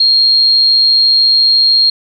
sine tone, 4238 Hz, C8, 21 cents sharp, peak -6 dBFS, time 0-1.9 s, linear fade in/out 5 ms, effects none

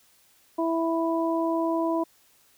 harmonic tone, 329.6 Hz, E4, in tune, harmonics 1 / 2 / 3, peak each -25 / -28 / -30 dBFS, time 0.58-2.04 s, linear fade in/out 10 ms, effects white hiss -61 dBFS RMS until 2.57 s

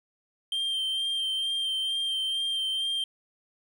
triangle tone with vibrato, 3157 Hz, G7, 12 cents sharp, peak -25 dBFS, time 0.52-3.04 s, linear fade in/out 2 ms, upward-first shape sine, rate 2.2 Hz, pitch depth 19 cents each way, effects none

